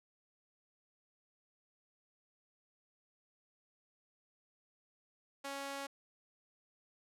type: tone with high-pass filter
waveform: sawtooth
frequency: 277.2 Hz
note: C#4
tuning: in tune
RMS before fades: -43 dBFS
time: 5.44-5.87 s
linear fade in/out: 10 ms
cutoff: 580 Hz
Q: 0.82
effects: low-pass 12000 Hz 12 dB/octave